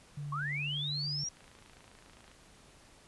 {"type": "tone with pitch glide", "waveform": "sine", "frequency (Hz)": [145, 145.84], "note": ["D3", "D3"], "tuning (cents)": [-22, -12], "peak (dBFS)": -37, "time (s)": [0.17, 1.24], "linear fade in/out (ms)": 5, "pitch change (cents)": 10, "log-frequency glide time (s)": [0.63, 0.79]}
{"type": "linear sweep", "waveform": "sine", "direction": "up", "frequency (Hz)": [1055, 5780], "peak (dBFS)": -34, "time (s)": [0.32, 1.29], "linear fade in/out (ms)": 5}
{"type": "click train", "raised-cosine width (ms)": 0.3, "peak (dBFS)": -40, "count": 27, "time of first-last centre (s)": [1.37, 2.315], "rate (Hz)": 27.5}
{"effects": ["pink hiss -59 dBFS RMS until 3.07 s", "resampled to 24000 Hz"]}